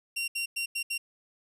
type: tone bursts at uneven times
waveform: sawtooth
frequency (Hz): 2755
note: F7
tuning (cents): -24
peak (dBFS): -26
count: 5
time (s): 0.16-0.28 / 0.35-0.46 / 0.56-0.66 / 0.75-0.83 / 0.9-0.98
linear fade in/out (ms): 10
effects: resampled to 32000 Hz